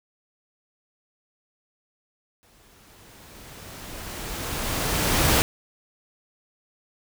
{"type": "noise with exponential growth", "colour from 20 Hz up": "pink", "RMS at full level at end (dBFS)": -18, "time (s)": [2.43, 5.42], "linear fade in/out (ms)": 0, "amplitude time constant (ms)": 650, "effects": []}